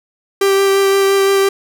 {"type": "tone with vibrato", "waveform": "45% pulse", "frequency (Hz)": 392, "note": "G4", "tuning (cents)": 0, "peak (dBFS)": -10, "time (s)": [0.41, 1.49], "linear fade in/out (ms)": 5, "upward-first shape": "sine", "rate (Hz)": 5.8, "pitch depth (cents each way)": 10, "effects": []}